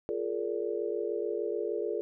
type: chord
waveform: sine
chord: Bb dominant seventh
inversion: second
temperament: just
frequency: 349.6 / 419.5 / 466.2 / 582.7 Hz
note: F4 / Ab4 / Bb4 / D5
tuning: +2 / +17 / 0 / -14 cents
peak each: -36 / -33 / -35 / -39 dBFS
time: 0.09-2.01 s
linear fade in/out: 0 ms
effects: none